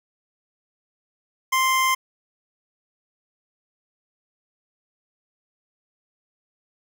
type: tone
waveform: 25% pulse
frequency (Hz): 1046.5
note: C6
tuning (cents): 0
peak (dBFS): -14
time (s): 1.52-1.95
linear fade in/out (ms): 10
effects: none